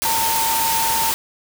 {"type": "tone in noise", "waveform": "sine", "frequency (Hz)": 906, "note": "A#5", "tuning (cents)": -50, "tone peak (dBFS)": -20, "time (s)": [0.05, 1.11], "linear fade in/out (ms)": 0, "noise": "white", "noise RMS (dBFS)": -21, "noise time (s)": [0.02, 1.14], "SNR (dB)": -2, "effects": []}